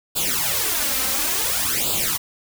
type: noise with flanger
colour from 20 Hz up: white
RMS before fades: -22 dBFS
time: 0.15-2.18 s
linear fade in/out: 20 ms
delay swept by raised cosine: 0.25 to 3.85 ms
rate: 0.57 Hz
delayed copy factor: +0.85
effects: none